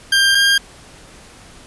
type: tone pair in turn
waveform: 20% pulse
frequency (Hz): 1591 / 1605.8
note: G6 / G6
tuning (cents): +25 / +41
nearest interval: unison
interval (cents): 16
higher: second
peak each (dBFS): -6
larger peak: neither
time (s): 0.12-0.35 / 0.35-0.58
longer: neither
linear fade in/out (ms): 5
effects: pink hiss -42 dBFS RMS until 1.66 s + resampled to 24000 Hz